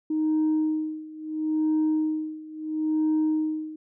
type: tone with tremolo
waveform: sine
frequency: 311.1 Hz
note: D#4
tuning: in tune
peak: -18 dBFS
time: 0.1-3.76 s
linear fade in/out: 5 ms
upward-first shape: sine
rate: 0.74 Hz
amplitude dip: 90%
effects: tanh soft clip ceiling -18 dBFS